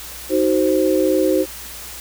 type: chord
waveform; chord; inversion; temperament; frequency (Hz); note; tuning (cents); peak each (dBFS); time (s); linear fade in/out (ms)
sine; C diminished; first; just; 314 / 376.7 / 523.3; Eb4 / Gb4 / C5; +16 / +31 / 0; -18; 0.29-1.46; 50
effects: added 60 Hz sine -42 dBFS peak until 2 s + white hiss -34 dBFS RMS until 2 s